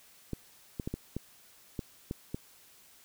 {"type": "clicks", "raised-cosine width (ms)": 3, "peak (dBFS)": -21, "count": 8, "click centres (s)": [0.333, 0.798, 0.875, 0.94, 1.166, 1.792, 2.111, 2.345], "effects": ["white hiss -59 dBFS RMS until 3.04 s"]}